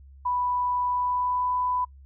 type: tone with pitch glide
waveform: sine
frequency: 987.8 to 996.4 Hz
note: B5 to B5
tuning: 0 to +15 cents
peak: -23 dBFS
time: 0.25-1.85 s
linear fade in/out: 10 ms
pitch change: +15 cents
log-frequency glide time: 0.87-1.54 s
effects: noise-tail reverb RT60 0.1 s tail -26 dB re dry + added 68 Hz sine -46 dBFS peak until 2.05 s